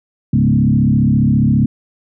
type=tone with frequency modulation; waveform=sine; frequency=176.1 Hz; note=F3; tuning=15 cents sharp; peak=-9 dBFS; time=0.33-1.66 s; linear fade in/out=5 ms; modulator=34.8 Hz; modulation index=2.2; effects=none